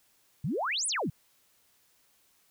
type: exponential two-way sweep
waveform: sine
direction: up then down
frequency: 121.3 to 10548 to 121.3 Hz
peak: -28 dBFS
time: 0.44-1.1 s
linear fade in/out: 5 ms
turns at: 0.87 s
effects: white hiss -67 dBFS RMS until 2.5 s